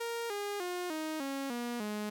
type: tone with pitch steps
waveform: sawtooth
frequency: 466.2 / 408.2 / 357.4 / 313 / 274 / 239.9 / 210.1 Hz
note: A#4 / G#4 / F4 / D#4 / C#4 / A#3 / G#3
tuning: 0 / -30 / +40 / +10 / -20 / +50 / +20 cents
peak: -31 dBFS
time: 0-2.1 s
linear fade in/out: 10 ms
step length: 300 ms
effects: none